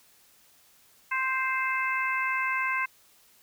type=harmonic tone; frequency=523.3 Hz; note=C5; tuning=in tune; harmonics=2 / 3 / 4 / 5; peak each=-30 / -31 / -30 / -34 dBFS; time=1.11-2.86 s; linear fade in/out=10 ms; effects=white hiss -60 dBFS RMS until 3.42 s